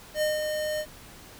square tone with ADSR envelope, 611 Hz, D#5, 32 cents flat, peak -23 dBFS, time 0.14-0.86 s, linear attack 77 ms, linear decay 170 ms, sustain -5 dB, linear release 61 ms, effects pink hiss -48 dBFS RMS until 1.39 s

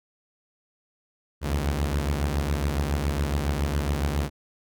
sawtooth beating tone pair, 70.3 / 77.5 Hz, C#2 / D#2, +25 / -6 cents, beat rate 7.2 Hz, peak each -21 / -25 dBFS, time 1.41-4.3 s, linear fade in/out 50 ms, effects none

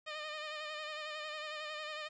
10% pulse tone with vibrato, 610 Hz, D#5, 34 cents flat, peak -32 dBFS, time 0.06-2.09 s, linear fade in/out 20 ms, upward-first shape sine, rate 11 Hz, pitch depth 36 cents each way, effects resampled to 16000 Hz + 11-bit

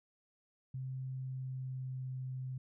sine tone with pitch glide, 130.81 to 129.53 Hz, C3 to C3, 0 to -17 cents, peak -38 dBFS, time 0.74-2.58 s, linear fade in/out 5 ms, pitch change -17 cents, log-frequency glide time 1.1-2.11 s, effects none

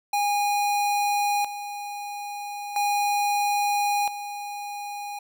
square tone with tremolo, 819 Hz, G#5, 24 cents flat, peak -22 dBFS, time 0.13-5.19 s, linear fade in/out 5 ms, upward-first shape square, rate 0.38 Hz, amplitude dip 70%, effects none

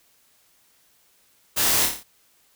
white noise with echo, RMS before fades -22 dBFS, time 1.56-1.87 s, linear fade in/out 20 ms, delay 28 ms, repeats 6, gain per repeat -4 dB, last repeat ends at 2.038 s, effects white hiss -61 dBFS RMS until 2.55 s

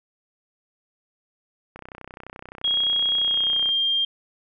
click train, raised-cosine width 0.5 ms, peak -23 dBFS, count 62, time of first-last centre 1.76-3.69 s, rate 31.6 Hz
sine tone with pitch glide, 3289 to 3201 Hz, G#7 to G7, -18 to +36 cents, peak -19 dBFS, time 2.64-4.05 s, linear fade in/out 5 ms, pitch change -46 cents, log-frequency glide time 3.18-3.64 s
effects none

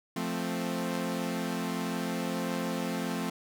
sawtooth chord, F major, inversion none, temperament equal, 174.61 / 220 / 261.6 Hz, F3 / A3 / C4, 0 / 0 / 0 cents, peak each -31 dBFS, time 0.16-3.3 s, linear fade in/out 5 ms, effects none

